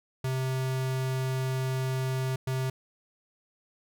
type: tone bursts at uneven times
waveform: square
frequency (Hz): 130.81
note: C3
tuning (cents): 0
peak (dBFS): -28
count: 2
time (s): 0.24-2.36 / 2.47-2.7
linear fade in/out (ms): 5
effects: none